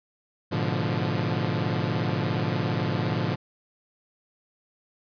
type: chord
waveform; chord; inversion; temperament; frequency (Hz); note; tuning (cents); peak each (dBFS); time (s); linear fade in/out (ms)
sawtooth; G# diminished seventh; none; equal with one note detuned; 106.25 / 123.47 / 146.83 / 174.61; G#2 / B2 / D3 / F3; +40 / 0 / 0 / 0; -26; 0.51-3.36; 20
effects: resampled to 11025 Hz